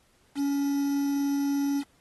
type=tone with quantisation; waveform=triangle; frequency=281.3 Hz; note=C#4; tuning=26 cents sharp; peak=-22 dBFS; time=0.35-1.84 s; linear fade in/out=50 ms; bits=7; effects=pink hiss -65 dBFS RMS until 2 s + AAC 32 kbps